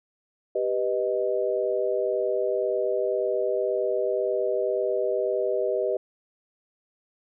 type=chord; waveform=sine; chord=G augmented; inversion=none; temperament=equal; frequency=392 / 493.9 / 622.3 Hz; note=G4 / B4 / D#5; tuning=0 / 0 / 0 cents; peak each=-27 dBFS; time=0.55-5.97 s; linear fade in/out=5 ms; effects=none